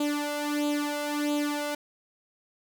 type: tone with flanger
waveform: sawtooth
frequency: 293.7 Hz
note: D4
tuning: in tune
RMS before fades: -29 dBFS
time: 0-1.75 s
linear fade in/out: 5 ms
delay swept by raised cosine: 0.27 to 1.47 ms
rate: 1.5 Hz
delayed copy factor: +0.75
effects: none